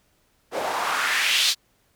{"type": "noise with band-pass filter sweep", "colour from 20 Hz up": "white", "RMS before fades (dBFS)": -23, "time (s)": [0.51, 1.55], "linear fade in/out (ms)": 50, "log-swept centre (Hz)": [500, 4300], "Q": 2.2, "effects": ["pink hiss -65 dBFS RMS until 1.95 s"]}